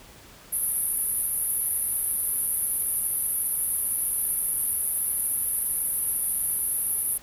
white band-pass noise, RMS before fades -27 dBFS, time 0.52-7.18 s, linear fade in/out 10 ms, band 10000 to 12000 Hz, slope 96 dB/octave, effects pink hiss -49 dBFS RMS until 7.22 s

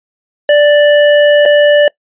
square tone with dropouts, 587.3 Hz, D5, in tune, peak -5 dBFS, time 0.49-1.88 s, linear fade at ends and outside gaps 2 ms, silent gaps 1.454-1.459 s, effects noise-tail reverb RT60 0.1 s tail -24 dB re dry + resampled to 8000 Hz

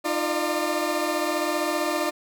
20% pulse tone cluster, 306.1 / 346.7 / 597 Hz, D#4 / F4 / D5, -28 / -13 / +28 cents, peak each -23 dBFS, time 0.04-2.11 s, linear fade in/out 20 ms, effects none

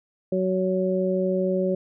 harmonic tone, 186.5 Hz, F#3, 14 cents sharp, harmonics 1 / 2 / 3, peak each -25 / -25 / -25 dBFS, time 0.32-1.75 s, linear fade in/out 5 ms, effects none

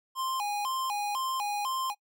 square tone with vibrato, 929 Hz, A#5, 6 cents flat, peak -30 dBFS, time 0.15-1.95 s, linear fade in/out 50 ms, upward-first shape square, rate 2 Hz, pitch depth 210 cents each way, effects noise-tail reverb RT60 0.1 s tail -24 dB re dry

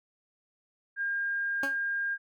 sine tone, 1610 Hz, G6, 46 cents sharp, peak -28 dBFS, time 0.96-2.18 s, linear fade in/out 50 ms
15% pulse tone with exponential decay, 277.2 Hz, C#4, in tune, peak -23 dBFS, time 1.63-1.79 s, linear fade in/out 2 ms, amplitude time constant 33 ms
effects none

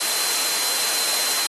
sine tone in noise, 4094 Hz, C8, 38 cents flat, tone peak -28 dBFS, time 0-1.47 s, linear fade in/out 10 ms, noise white, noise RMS -22 dBFS, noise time 0-1.47 s, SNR -9 dB, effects high-pass 400 Hz 12 dB/octave + AAC 32 kbps

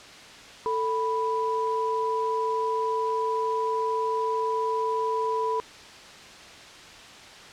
sine tone pair together, 443.3 / 987.8 Hz, A4 / B5, +13 / 0 cents, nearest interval octave + major second, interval 1387 cents, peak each -27 / -26 dBFS, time 0.66-5.6 s, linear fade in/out 0 ms, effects white hiss -45 dBFS RMS until 7.52 s + low-pass 5000 Hz 12 dB/octave

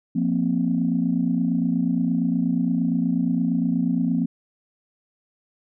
sine chord, F suspended fourth, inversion none, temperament equal, 174.61 / 233.1 / 261.6 Hz, F3 / Bb3 / C4, 0 / 0 / 0 cents, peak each -23 dBFS, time 0.15-4.26 s, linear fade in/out 10 ms, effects tanh soft clip ceiling -10 dBFS

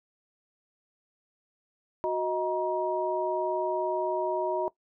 sine tone cluster, 368.4 / 628 / 949 Hz, F#4 / D#5 / A#5, -7 / +16 / +31 cents, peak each -30 dBFS, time 2.04-4.68 s, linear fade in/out 0 ms, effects noise-tail reverb RT60 0.1 s tail -19 dB re dry

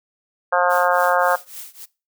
harmonic tone, 178 Hz, F3, 33 cents sharp, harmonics 3 / 4 / 5 / 6 / 7 / 8 / 9, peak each -20 / -21 / -22 / -23 / -23 / -24 / -25 dBFS, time 0.52-1.36 s, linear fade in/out 10 ms
blue noise with tremolo, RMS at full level -33 dBFS, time 0.69-1.86 s, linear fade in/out 20 ms, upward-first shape triangle, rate 3.6 Hz, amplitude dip 95%
effects noise-tail reverb RT60 0.3 s tail -22 dB re dry

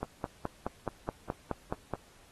click train, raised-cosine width 1 ms, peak -18 dBFS, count 10, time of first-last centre 0.03-1.937 s, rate 4.72 Hz, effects pink hiss -60 dBFS RMS until 2.31 s + AAC 32 kbps

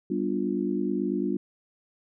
sine chord, G dominant seventh, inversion none, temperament just, 196 / 245 / 294 / 352.8 Hz, G3 / B3 / D4 / F4, 0 / -14 / +2 / +18 cents, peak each -30 / -31 / -30 / -30 dBFS, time 0.1-1.37 s, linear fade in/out 5 ms, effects none

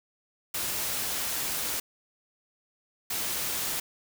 white noise bursts at uneven times, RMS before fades -31 dBFS, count 2, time 0.54-1.8 / 3.1-3.8 s, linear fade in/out 5 ms, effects none

